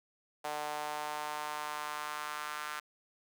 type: tone with high-pass filter sweep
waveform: sawtooth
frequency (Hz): 150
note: D3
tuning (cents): +37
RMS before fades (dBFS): -39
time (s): 0.44-2.8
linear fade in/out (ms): 10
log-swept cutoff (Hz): 710 to 1300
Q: 2.5
effects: none